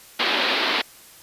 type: band-pass noise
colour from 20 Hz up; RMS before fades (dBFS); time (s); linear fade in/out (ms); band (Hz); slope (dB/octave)
white; -22; 0.19-0.82; 10; 220 to 4300; 48
effects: white hiss -47 dBFS RMS until 1.22 s + resampled to 32000 Hz